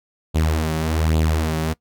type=tone with flanger; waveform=sawtooth; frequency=79.1 Hz; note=D#2; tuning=29 cents sharp; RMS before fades=-20 dBFS; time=0.34-1.74 s; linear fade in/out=20 ms; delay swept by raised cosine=0.26 to 5.46 ms; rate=1.2 Hz; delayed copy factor=+0.65; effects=noise-tail reverb RT60 0.1 s tail -21 dB re dry